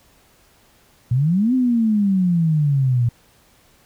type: exponential two-way sweep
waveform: sine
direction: up then down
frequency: 116.54 to 261.6 to 116.54 Hz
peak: -14 dBFS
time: 1.11-3.09 s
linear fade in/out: 5 ms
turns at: 1.54 s
effects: pink hiss -55 dBFS RMS until 3.85 s